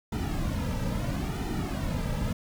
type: noise with flanger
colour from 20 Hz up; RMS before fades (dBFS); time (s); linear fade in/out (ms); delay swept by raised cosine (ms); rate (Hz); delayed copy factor
brown; -30; 0.12-2.33; 5; 1.8 to 2.8; 0.75; -0.8
effects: none